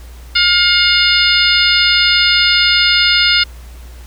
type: harmonic tone with a mistuned harmonic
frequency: 715 Hz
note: F5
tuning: 41 cents sharp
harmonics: 2 / 3 / 4 / 5 / 6 / 7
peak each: -16 / -16 / -16 / -16 / -16 / -16 dBFS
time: 0.35-3.44 s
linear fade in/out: 10 ms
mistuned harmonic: 2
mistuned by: -16 cents
effects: added 60 Hz sine -31 dBFS peak until 4.06 s + pink hiss -43 dBFS RMS until 4.06 s